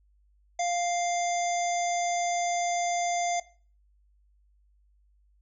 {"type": "harmonic tone", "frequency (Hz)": 698.5, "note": "F5", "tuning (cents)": 0, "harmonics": [1, 3, 5, 7, 9, 10], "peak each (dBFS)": [-26, -36, -43, -46, -37, -41], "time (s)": [0.59, 3.4], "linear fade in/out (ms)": 5, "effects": ["noise-tail reverb RT60 0.4 s tail -18 dB re dry", "added 50 Hz sine -61 dBFS peak until 5.41 s"]}